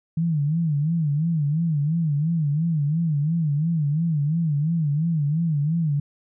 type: tone with vibrato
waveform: sine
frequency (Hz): 155.56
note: D#3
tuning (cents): 0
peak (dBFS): -19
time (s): 0.17-6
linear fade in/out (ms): 5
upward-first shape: sine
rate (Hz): 2.9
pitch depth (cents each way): 150
effects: none